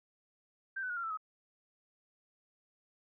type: tone with pitch steps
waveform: sine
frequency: 1568 / 1503.3 / 1441.2 / 1381.7 / 1324.6 / 1269.9 Hz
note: G6 / F#6 / F#6 / F6 / E6 / D#6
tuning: 0 / +27 / -46 / -19 / +8 / +35 cents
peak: -35 dBFS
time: 0.76-1.174 s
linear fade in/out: 10 ms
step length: 69 ms
effects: none